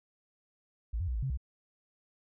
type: tone with pitch steps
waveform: sine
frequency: 56.3 / 88.4 / 62.3 / 53.8 / 133.3 / 64.4 Hz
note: A1 / F2 / B1 / A1 / C3 / C2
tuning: +40 / +22 / +16 / -38 / +33 / -27 cents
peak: -30 dBFS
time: 0.93-1.374 s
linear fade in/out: 10 ms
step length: 74 ms
effects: none

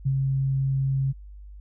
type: tone with ADSR envelope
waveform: sine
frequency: 135.1 Hz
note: C#3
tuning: 44 cents flat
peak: -19 dBFS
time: 0.05-1.13 s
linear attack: 15 ms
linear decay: 59 ms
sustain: -2 dB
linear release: 25 ms
effects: added 50 Hz sine -40 dBFS peak until 1.6 s

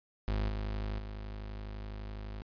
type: tone with level steps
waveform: 35% pulse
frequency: 51.91 Hz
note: G#1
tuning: in tune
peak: -28 / -32 / -38 dBFS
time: 0.28-2.42 s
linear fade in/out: 0 ms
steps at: 0.49 / 0.99 s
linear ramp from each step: 2 ms
effects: resampled to 11025 Hz

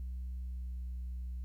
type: tone with pitch glide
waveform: sine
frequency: 62.7 to 61.87 Hz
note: B1 to B1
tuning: +27 to +4 cents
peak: -35 dBFS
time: 0-1.44 s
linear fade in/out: 0 ms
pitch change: -23 cents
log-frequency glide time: 0.33-0.81 s
effects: tanh soft clip ceiling -36 dBFS + 12-bit

